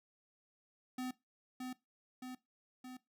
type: tone with echo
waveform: square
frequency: 254.2 Hz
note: C4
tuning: 50 cents flat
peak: -39 dBFS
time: 0.98-1.11 s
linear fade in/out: 5 ms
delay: 620 ms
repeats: 3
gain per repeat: -3 dB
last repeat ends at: 2.97 s
effects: noise-tail reverb RT60 0.2 s tail -19 dB re dry